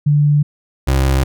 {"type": "tone pair in turn", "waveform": ["sine", "30% pulse"], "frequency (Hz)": [146.83, 66.93], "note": ["D3", "C2"], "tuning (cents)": [0, 40], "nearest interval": "octave + major second", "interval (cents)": 1360, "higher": "first", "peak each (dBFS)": -9, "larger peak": "neither", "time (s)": [[0.06, 0.43], [0.87, 1.24]], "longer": "neither", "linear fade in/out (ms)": 10, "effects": []}